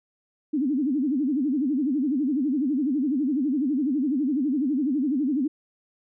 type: tone with vibrato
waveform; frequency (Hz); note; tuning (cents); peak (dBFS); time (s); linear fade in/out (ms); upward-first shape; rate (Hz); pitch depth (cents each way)
sine; 277.2; C#4; 0; -21; 0.53-5.48; 10; sine; 12; 210
effects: none